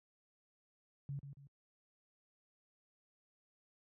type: tone with echo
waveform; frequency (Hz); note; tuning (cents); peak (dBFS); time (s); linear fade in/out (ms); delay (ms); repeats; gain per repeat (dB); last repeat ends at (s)
sine; 140; C#3; +18; -39; 1.09-1.19; 0; 140; 2; -8; 1.47
effects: high-pass 60 Hz 12 dB/octave